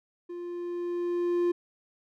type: tone with level ramp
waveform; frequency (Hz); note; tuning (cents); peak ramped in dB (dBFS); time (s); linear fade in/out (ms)
triangle; 349.5; F4; +1; -34 to -20; 0.29-1.52; 10
effects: none

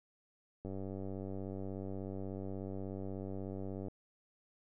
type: click train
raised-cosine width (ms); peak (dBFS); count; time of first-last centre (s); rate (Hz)
2; -30; 313; 0.65-3.883; 96.5
effects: none

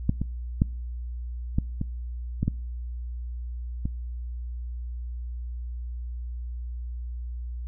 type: clicks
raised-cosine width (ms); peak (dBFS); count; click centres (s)
5; -8 / -14 / -7 / -10 / -14 / -11 / -10 / -16; 8; 0.094 / 0.216 / 0.619 / 1.585 / 1.814 / 2.43 / 2.48 / 3.855
effects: noise-tail reverb RT60 0.5 s tail -26 dB re dry + added 60 Hz sine -31 dBFS peak until 7.67 s

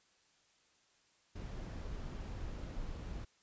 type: noise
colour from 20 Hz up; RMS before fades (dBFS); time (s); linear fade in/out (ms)
brown; -43; 1.35-3.25; 10
effects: white hiss -71 dBFS RMS until 3.42 s + resampled to 16000 Hz

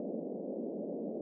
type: band-pass noise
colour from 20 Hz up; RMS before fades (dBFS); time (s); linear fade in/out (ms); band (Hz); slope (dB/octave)
pink; -39; 0-1.21; 2; 200 to 610; 48
effects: none

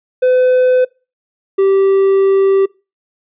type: tone pair in turn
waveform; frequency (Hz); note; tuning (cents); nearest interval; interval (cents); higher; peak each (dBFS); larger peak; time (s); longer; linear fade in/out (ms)
triangle; 507 / 389.3; B4 / G4; +45 / -12; perfect fourth; 457; first; -6; neither; 0.22-0.85 / 1.58-2.66; second; 10
effects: noise-tail reverb RT60 0.3 s tail -24 dB re dry + resampled to 8000 Hz

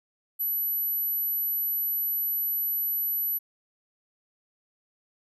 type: tone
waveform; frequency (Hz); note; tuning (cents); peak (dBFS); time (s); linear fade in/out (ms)
sine; 11840; F#9; 0; -25; 0.39-3.39; 20
effects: none

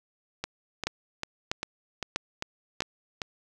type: two click trains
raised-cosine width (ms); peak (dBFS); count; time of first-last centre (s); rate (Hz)
0.2; -14 / -10; 8 / 4; 0.44-3.218 / 0.87-2.805; 2.52 / 1.55
effects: none

